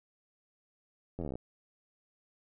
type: slowing click train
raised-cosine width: 2 ms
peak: -25 dBFS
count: 13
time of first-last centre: 1.19-1.355 s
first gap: 11 ms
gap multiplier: 1.04
effects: none